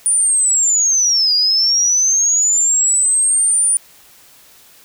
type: linear two-way sweep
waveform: sine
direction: down then up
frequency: 9470 to 4813 to 9470 Hz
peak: -11 dBFS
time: 0.06-3.77 s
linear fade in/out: 0 ms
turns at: 1.34 s
effects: white hiss -46 dBFS RMS until 4.84 s